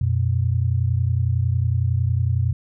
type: tone pair together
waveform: sine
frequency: 90.27 / 121.2 Hz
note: F#2 / B2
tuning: -42 / -32 cents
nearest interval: perfect fourth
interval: 510 cents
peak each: -20 dBFS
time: 0.01-2.53 s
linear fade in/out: 5 ms
effects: none